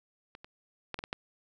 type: clicks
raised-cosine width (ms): 0.3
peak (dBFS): -30 / -30 / -19 / -20 / -22 / -17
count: 6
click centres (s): 0.351 / 0.445 / 0.943 / 0.99 / 1.039 / 1.129
effects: none